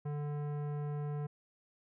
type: tone with tanh clipping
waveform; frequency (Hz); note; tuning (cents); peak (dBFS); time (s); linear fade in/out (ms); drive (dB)
sine; 146.83; D3; 0; -37; 0.05-1.27; 10; 16
effects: none